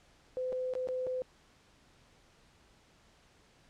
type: tone with dropouts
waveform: sine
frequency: 510 Hz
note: C5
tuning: 44 cents flat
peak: -32 dBFS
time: 0.37-1.22 s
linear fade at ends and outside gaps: 0 ms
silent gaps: 0.523-0.528 / 0.737-0.752 / 0.873-0.887 / 1.067-1.071 s
effects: pink hiss -64 dBFS RMS until 3.69 s + low-pass 7000 Hz 12 dB/octave